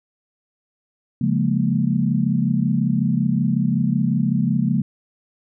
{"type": "chord", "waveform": "sine", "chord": "Bb minor seventh", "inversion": "first", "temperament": "equal", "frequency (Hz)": [138.59, 174.61, 207.7, 233.1], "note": ["Db3", "F3", "Ab3", "Bb3"], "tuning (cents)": [0, 0, 0, 0], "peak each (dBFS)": -22, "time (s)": [1.21, 4.82], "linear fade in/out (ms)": 5, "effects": []}